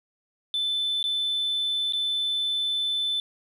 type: tone with dropouts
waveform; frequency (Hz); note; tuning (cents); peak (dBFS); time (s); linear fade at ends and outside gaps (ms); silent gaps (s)
sine; 3520; A7; 0; -22; 0.54-3.2; 1; 1.028-1.04 / 1.924-1.934
effects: tanh soft clip ceiling -21 dBFS + 10-bit